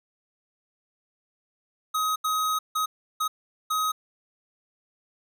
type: tone bursts at uneven times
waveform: square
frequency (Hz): 1263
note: D#6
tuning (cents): +26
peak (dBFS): -24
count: 5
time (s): 1.94-2.16 / 2.24-2.59 / 2.75-2.86 / 3.2-3.28 / 3.7-3.92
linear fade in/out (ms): 10
effects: none